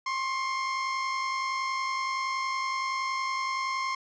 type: tone pair together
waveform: 30% pulse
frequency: 1058 / 1108.7 Hz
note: C6 / C#6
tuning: +19 / 0 cents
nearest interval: minor second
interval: 81 cents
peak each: -26 / -36 dBFS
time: 0.06-3.95 s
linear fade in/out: 5 ms
effects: resampled to 16000 Hz